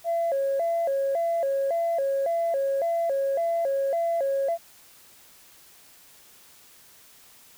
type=tone with vibrato; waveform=sine; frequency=608 Hz; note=D#5; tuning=40 cents flat; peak=-21 dBFS; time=0.04-4.58 s; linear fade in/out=50 ms; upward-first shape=square; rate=1.8 Hz; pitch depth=180 cents each way; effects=tanh soft clip ceiling -19 dBFS + white hiss -53 dBFS RMS until 7.57 s